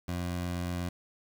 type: tone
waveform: 20% pulse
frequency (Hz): 88.3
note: F2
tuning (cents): +20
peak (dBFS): -27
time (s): 0.08-0.89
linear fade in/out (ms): 5
effects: 9-bit